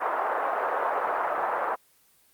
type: band-pass noise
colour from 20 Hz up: pink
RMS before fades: -27 dBFS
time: 0-1.76 s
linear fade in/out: 20 ms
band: 560 to 1400 Hz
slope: 24 dB/octave
effects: white hiss -62 dBFS RMS until 2.33 s + Opus 24 kbps